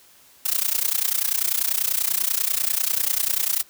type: noise with amplitude modulation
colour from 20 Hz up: blue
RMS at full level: -19 dBFS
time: 0.45-3.63 s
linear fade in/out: 10 ms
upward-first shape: sine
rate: 30.2 Hz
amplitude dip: 90%
effects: white hiss -53 dBFS RMS until 3.69 s